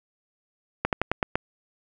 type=slowing click train; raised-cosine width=0.5 ms; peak=-7 dBFS; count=6; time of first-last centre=0.85-1.355 s; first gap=78 ms; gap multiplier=1.13; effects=none